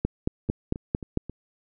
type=two click trains; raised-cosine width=3 ms; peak=-22 / -10 dBFS; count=4 / 6; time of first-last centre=0.49-1.296 / 0.05-1.174 s; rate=3.72 / 4.45 Hz; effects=none